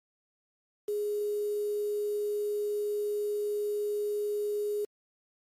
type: tone with quantisation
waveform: sine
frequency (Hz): 415.3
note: G#4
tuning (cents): 0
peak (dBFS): -28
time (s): 0.88-4.85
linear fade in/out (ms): 5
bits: 8
effects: MP3 64 kbps